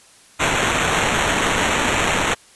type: noise with sample-and-hold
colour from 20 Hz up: blue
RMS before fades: -19 dBFS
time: 0.39-2.35 s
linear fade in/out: 20 ms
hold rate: 4900 Hz
effects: white hiss -49 dBFS RMS until 2.55 s + resampled to 24000 Hz